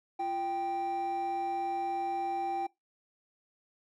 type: tone pair together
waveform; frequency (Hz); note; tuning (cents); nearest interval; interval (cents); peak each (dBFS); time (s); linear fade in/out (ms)
triangle; 344.2 / 784; F4 / G5; -25 / 0; octave + major second; 1425; -36 / -28; 0.19-2.67; 10
effects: noise-tail reverb RT60 0.2 s tail -23 dB re dry + tanh soft clip ceiling -25 dBFS